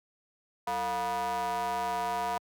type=ring-modulated tone; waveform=square; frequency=130 Hz; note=C3; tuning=11 cents flat; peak=-27 dBFS; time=0.67-2.38 s; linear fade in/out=5 ms; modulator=839 Hz; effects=high-pass 80 Hz 12 dB/octave